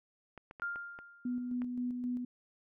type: clicks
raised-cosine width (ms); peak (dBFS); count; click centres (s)
0.5; -33; 6; 0.377 / 0.511 / 0.598 / 0.759 / 0.989 / 1.619
type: tone with exponential decay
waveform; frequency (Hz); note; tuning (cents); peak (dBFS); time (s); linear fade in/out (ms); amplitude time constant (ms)
sine; 1400; F6; +4; -32; 0.62-1.54; 0; 200
type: tone with tremolo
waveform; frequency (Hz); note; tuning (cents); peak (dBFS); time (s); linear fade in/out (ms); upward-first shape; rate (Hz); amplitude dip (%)
sine; 246.9; B3; 0; -32; 1.25-2.25; 5; square; 3.8; 35
effects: none